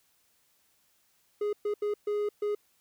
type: tone bursts at uneven times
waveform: triangle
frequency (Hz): 415.3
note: G#4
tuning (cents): 0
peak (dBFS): -25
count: 5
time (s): 1.41-1.53 / 1.65-1.74 / 1.82-1.94 / 2.07-2.29 / 2.42-2.55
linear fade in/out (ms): 5
effects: white hiss -69 dBFS RMS until 2.8 s